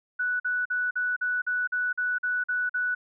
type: tone bursts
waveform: sine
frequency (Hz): 1480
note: F#6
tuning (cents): 0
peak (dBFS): -24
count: 11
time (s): 0.19-2.95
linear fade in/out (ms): 10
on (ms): 210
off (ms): 45
effects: none